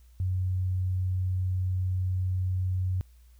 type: tone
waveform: sine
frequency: 92.5 Hz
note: F#2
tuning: in tune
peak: -25 dBFS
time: 0.2-3.01 s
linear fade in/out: 0 ms
effects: added 60 Hz sine -52 dBFS peak until 3.39 s + white hiss -68 dBFS RMS until 3.39 s